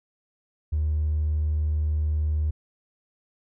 sine tone with hard clipping, 76.6 Hz, D#2, 27 cents flat, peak -22 dBFS, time 0.72-2.51 s, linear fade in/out 10 ms, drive 1 dB, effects none

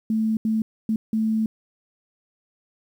sine tone bursts at uneven times, 220 Hz, A3, in tune, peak -19 dBFS, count 4, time 0.1-0.37 / 0.45-0.62 / 0.89-0.96 / 1.13-1.46 s, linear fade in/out 2 ms, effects 9-bit

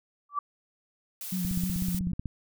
sine tone with exponential growth, 1158 Hz, D6, 25 cents flat, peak -22 dBFS, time 0.29-0.39 s, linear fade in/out 5 ms, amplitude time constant 20 ms
blue noise, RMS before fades -38 dBFS, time 1.21-1.99 s, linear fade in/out 2 ms
sine tone with vibrato, 180.9 Hz, F#3, 39 cents flat, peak -28 dBFS, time 1.32-2.12 s, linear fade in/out 5 ms, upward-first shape sine, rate 6.3 Hz, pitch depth 52 cents each way
click train, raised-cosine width 5 ms, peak -21 dBFS, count 14, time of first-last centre 1.45-2.257 s, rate 16.1 Hz
effects none

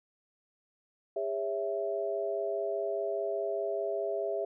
sine chord, C# minor, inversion second, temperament equal with one note detuned, 405.8 / 554.4 / 659.3 Hz, G#4 / C#5 / E5, -40 / 0 / 0 cents, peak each -34 / -37 / -33 dBFS, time 1.16-4.45 s, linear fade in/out 5 ms, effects none

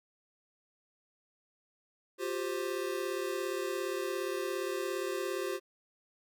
square chord, F suspended second, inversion none, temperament equal with one note detuned, 354.7 / 392 / 523.3 Hz, F4 / G4 / C5, +27 / 0 / 0 cents, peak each -38 / -37 / -40 dBFS, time 2.18-5.6 s, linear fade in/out 50 ms, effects none

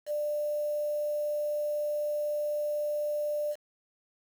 sine tone with quantisation, 594 Hz, D5, 20 cents sharp, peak -28 dBFS, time 0.06-3.56 s, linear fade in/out 50 ms, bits 8, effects none

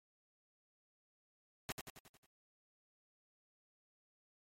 pink noise with echo, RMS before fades -41 dBFS, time 1.69-1.72 s, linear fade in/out 0 ms, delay 90 ms, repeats 6, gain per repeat -5 dB, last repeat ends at 2.26 s, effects MP3 64 kbps

